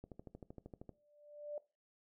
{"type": "click train", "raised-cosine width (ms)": 2, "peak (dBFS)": -36, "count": 12, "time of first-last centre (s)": [0.04, 0.893], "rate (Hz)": 12.9}
{"type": "tone with exponential growth", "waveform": "sine", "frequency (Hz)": 590, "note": "D5", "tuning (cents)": 8, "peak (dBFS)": -38, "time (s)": [0.93, 1.58], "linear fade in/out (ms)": 2, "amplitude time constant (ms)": 140}
{"effects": ["noise-tail reverb RT60 0.3 s tail -19 dB re dry"]}